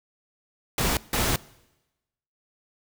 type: noise bursts at uneven times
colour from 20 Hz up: pink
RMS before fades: -24 dBFS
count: 2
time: 0.78-0.97 / 1.13-1.36 s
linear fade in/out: 2 ms
effects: noise-tail reverb RT60 1.0 s tail -22 dB re dry